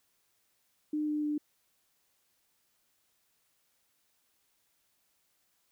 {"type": "tone with pitch steps", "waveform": "sine", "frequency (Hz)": [302.2, 299.9, 297.7], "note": ["D4", "D4", "D4"], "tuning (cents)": [50, 36, 24], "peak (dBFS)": -29, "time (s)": [0.93, 1.38], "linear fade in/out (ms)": 5, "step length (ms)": 150, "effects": ["white hiss -74 dBFS RMS until 5.71 s"]}